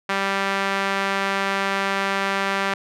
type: tone with band-pass filter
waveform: sawtooth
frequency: 196 Hz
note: G3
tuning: in tune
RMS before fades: -23 dBFS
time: 0.09-2.74 s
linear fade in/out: 5 ms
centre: 1700 Hz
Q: 1
effects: none